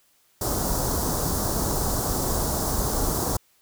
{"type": "band-stop noise", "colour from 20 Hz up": "pink", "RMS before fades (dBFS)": -25, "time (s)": [0.41, 3.37], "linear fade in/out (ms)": 5, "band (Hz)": [1200, 5100], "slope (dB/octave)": 24, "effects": ["white hiss -63 dBFS RMS until 3.61 s"]}